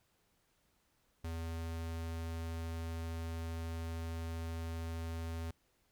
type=tone; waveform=square; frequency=82.41 Hz; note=E2; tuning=in tune; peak=-39 dBFS; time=1.24-5.51 s; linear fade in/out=5 ms; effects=pink hiss -75 dBFS RMS until 5.91 s